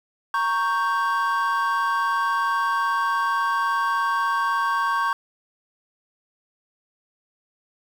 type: chord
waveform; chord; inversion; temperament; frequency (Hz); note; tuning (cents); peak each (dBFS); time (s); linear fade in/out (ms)
triangle; G diminished; first; equal; 932.3 / 1108.7 / 1568; Bb5 / Db6 / G6; 0 / 0 / 0; -24 / -20 / -24; 0.34-5.13; 2
effects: tanh soft clip ceiling -11 dBFS + 8-bit